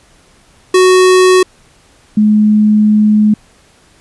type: tone pair in turn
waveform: square / sine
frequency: 370 / 212.1 Hz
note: F#4 / G#3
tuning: 0 / +37 cents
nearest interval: minor seventh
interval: 963 cents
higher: first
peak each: -5 dBFS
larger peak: neither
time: 0.74-1.43 / 2.17-3.34 s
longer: second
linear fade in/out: 5 ms
effects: pink hiss -47 dBFS RMS until 4 s + resampled to 24000 Hz